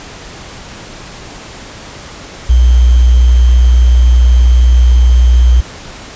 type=tone with sample-and-hold; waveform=sine; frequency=61 Hz; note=B1; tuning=21 cents flat; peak=-3 dBFS; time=2.49-5.61 s; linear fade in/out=10 ms; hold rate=3150 Hz; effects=pink hiss -30 dBFS RMS until 6.15 s + resampled to 16000 Hz